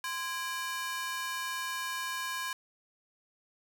sawtooth ring-modulated tone, 1341 Hz, E6, 29 cents sharp, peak -27 dBFS, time 0.04-2.53 s, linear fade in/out 2 ms, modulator 304 Hz, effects none

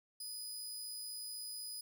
20% pulse tone, 4978 Hz, D#8, in tune, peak -37 dBFS, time 0.2-1.81 s, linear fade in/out 5 ms, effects none

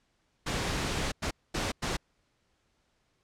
pink noise bursts at uneven times, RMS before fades -31 dBFS, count 4, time 0.46-1.12 / 1.22-1.31 / 1.54-1.72 / 1.82-1.97 s, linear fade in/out 10 ms, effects pink hiss -73 dBFS RMS until 3.23 s + low-pass 7000 Hz 12 dB/octave

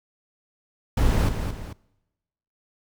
brown noise with echo, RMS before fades -20 dBFS, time 0.97-1.29 s, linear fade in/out 5 ms, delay 220 ms, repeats 2, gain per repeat -7 dB, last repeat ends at 1.73 s, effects noise-tail reverb RT60 1.0 s tail -23 dB re dry

